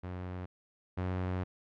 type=tone pair in turn; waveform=sawtooth; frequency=90.8 / 91.75 Hz; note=F#2 / F#2; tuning=-32 / -14 cents; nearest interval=unison; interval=18 cents; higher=second; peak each=-34 / -28 dBFS; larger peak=second; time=0.03-0.46 / 0.97-1.44 s; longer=second; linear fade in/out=10 ms; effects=low-pass 2000 Hz 12 dB/octave